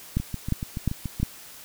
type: two click trains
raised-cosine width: 5 ms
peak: -17 / -10 dBFS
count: 8 / 4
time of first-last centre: 0.2-1.2 / 0.17-1.23 s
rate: 7 / 2.83 Hz
effects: white hiss -45 dBFS RMS until 1.64 s